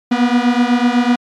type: beating tone pair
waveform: 45% pulse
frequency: 239.3 / 247.3 Hz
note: A#3 / B3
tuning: +46 / +3 cents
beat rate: 8 Hz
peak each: -14 dBFS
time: 0.11-1.16 s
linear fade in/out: 10 ms
effects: low-pass 4000 Hz 12 dB/octave + MP3 96 kbps